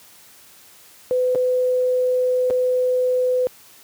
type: tone with dropouts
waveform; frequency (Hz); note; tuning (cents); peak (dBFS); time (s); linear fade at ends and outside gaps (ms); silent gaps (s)
sine; 504; B4; +35; -16; 1.11-3.47; 0; 1.349-1.356 / 2.501-2.507
effects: white hiss -48 dBFS RMS until 3.83 s + high-pass 60 Hz 12 dB/octave